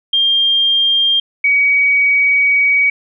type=tone pair in turn; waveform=sine; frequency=3200 / 2261 Hz; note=G7 / C#7; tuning=+35 / +34 cents; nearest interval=tritone; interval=601 cents; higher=first; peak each=-10 / -9 dBFS; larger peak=second; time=0.13-1.2 / 1.44-2.9 s; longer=second; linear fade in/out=5 ms; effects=none